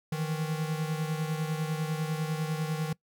square beating tone pair, 154.8 / 164.8 Hz, D#3 / E3, -9 / 0 cents, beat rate 10 Hz, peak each -31 / -36 dBFS, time 0.12-2.93 s, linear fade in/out 5 ms, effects noise-tail reverb RT60 0.1 s tail -22 dB re dry

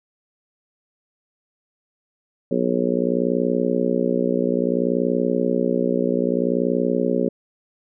harmonic tone, 60.6 Hz, B1, 32 cents flat, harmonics 3 / 4 / 5 / 6 / 7 / 8 / 9, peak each -26 / -23 / -28 / -26 / -24 / -30 / -26 dBFS, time 2.51-7.29 s, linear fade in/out 5 ms, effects none

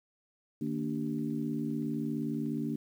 harmonic tone with a mistuned harmonic, 77 Hz, D#2, 17 cents flat, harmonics 2 / 3 / 4 / 5, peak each -38 / -34 / -35 / -44 dBFS, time 0.61-2.76 s, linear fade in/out 5 ms, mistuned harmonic 4, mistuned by -100 cents, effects 10-bit

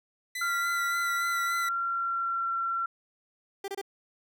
sawtooth tone with vibrato, 1990 Hz, B6, 13 cents sharp, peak -29 dBFS, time 0.35-1.69 s, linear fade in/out 5 ms, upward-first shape sine, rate 3.5 Hz, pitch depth 22 cents each way
sine tone with pitch glide, 1387 to 1359.2 Hz, F6 to F6, -12 to -47 cents, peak -27 dBFS, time 0.41-2.86 s, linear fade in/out 5 ms, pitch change -35 cents, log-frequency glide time 1.05-2.53 s
30% pulse tone bursts, 395 Hz, G4, 13 cents sharp, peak -30 dBFS, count 3, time 3.64-3.815 s, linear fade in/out 5 ms, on 41 ms, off 26 ms
effects none

